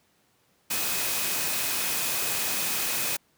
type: tone in noise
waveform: sine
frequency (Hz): 2521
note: D#7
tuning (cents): +22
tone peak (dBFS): -38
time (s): 0.7-3.17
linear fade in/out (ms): 10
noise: white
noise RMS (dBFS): -28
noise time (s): 0.7-3.17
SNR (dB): -13
effects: pink hiss -66 dBFS RMS until 3.37 s + high-pass 100 Hz 12 dB/octave